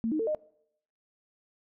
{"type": "tone with pitch steps", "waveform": "sine", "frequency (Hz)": [226.8, 309.8, 448.7, 612], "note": ["A#3", "D#4", "A4", "D#5"], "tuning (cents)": [-47, -7, 34, -29], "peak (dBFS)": -26, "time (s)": [0.04, 0.348], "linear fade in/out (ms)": 0, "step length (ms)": 77, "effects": ["noise-tail reverb RT60 0.7 s tail -22 dB re dry"]}